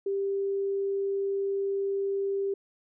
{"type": "tone", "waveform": "sine", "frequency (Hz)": 394.5, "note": "G4", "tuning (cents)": 11, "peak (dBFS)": -26, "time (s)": [0.06, 2.54], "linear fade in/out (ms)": 5, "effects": []}